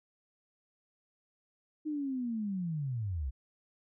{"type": "linear sweep", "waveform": "sine", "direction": "down", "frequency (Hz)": [311.1, 59.5], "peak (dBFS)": -32, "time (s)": [1.85, 3.31], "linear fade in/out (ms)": 20, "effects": []}